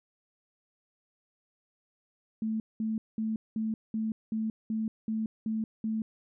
sine tone bursts, 220 Hz, A3, in tune, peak -28 dBFS, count 10, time 2.42-6.02 s, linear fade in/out 2 ms, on 180 ms, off 200 ms, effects none

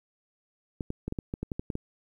clicks, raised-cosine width 3 ms, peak -19 dBFS, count 11, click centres 0.808 / 0.904 / 1.08 / 1.124 / 1.188 / 1.339 / 1.43 / 1.518 / 1.595 / 1.702 / 1.754 s, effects 10-bit

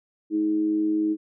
sine tone with amplitude modulation, 316.2 Hz, D#4, 28 cents sharp, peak -18 dBFS, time 0.3-1.17 s, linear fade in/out 50 ms, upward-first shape sine, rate 103 Hz, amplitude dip 50%, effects none

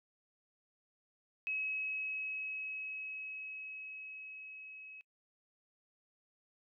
sine tone with level ramp, 2562 Hz, E7, 50 cents flat, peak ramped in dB -34 to -49 dBFS, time 1.47-5.01 s, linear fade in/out 0 ms, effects noise-tail reverb RT60 0.1 s tail -25 dB re dry

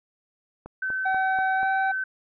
click train, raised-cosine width 1 ms, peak -25 dBFS, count 5, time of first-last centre 0.66-1.631 s, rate 4.12 Hz
sine tone, 1531 Hz, G6, 41 cents flat, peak -25 dBFS, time 0.82-2.04 s, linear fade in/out 5 ms
triangle tone with pitch glide, 760 to 770.6 Hz, F#5 to G5, +46 to -30 cents, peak -21 dBFS, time 1.05-1.92 s, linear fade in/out 10 ms, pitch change +24 cents, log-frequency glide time 1.56-1.64 s
effects resampled to 11025 Hz

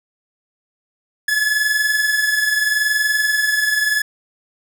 45% pulse tone pair together, 1707.2 / 1728 Hz, G#6 / A6, +47 / -32 cents, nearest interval unison, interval 21 cents, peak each -16 / -23 dBFS, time 1.28-4.02 s, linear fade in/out 5 ms, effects none

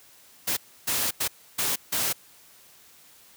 white noise bursts at uneven times, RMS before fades -26 dBFS, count 5, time 0.47-0.57 / 0.87-1.11 / 1.2-1.28 / 1.58-1.76 / 1.92-2.13 s, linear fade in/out 10 ms, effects white hiss -54 dBFS RMS until 3.36 s + high-pass 60 Hz 12 dB/octave

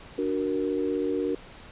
sine chord, D augmented, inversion none, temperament equal, 293.7 / 370 / 466.2 Hz, D4 / F#4 / A#4, 0 / 0 / 0 cents, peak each -29 dBFS, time 0.18-1.35 s, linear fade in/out 5 ms, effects pink hiss -47 dBFS RMS until 1.71 s + resampled to 8000 Hz

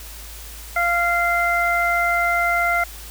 harmonic tone, 693 Hz, F5, 14 cents flat, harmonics 1 / 2 / 3, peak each -21 / -21 / -21 dBFS, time 0.76-2.84 s, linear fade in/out 5 ms, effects added 54 Hz sine -37 dBFS peak until 3.1 s + white hiss -39 dBFS RMS until 3.1 s

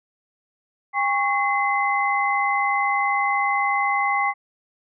sine tone cluster, 807 / 1106 / 2050 Hz, G#5 / C#6 / C7, -50 / -4 / -36 cents, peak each -23 dBFS, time 0.93-4.34 s, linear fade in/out 50 ms, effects none

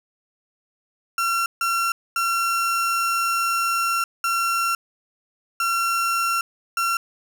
35% pulse tone bursts at uneven times, 1364 Hz, F6, 41 cents flat, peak -18 dBFS, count 6, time 1.18-1.46 / 1.61-1.92 / 2.16-4.04 / 4.24-4.75 / 5.6-6.41 / 6.77-6.97 s, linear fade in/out 2 ms, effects none

